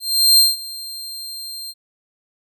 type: tone with ADSR envelope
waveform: sawtooth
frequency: 4176 Hz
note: C8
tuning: 4 cents flat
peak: -5 dBFS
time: 0-1.74 s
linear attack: 380 ms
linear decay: 180 ms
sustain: -21 dB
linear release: 45 ms
effects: none